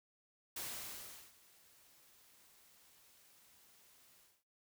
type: noise with ADSR envelope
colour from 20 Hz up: white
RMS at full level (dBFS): -43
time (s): 0.56-4.44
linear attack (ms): 6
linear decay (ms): 750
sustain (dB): -23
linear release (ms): 240
effects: noise-tail reverb RT60 0.3 s tail -21 dB re dry